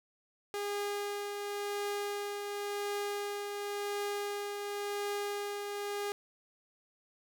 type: tone with tremolo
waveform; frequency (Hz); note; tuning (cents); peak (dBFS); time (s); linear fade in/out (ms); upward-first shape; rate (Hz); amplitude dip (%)
sawtooth; 407.9; G#4; -31; -29; 0.54-6.12; 0; triangle; 0.93; 40
effects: none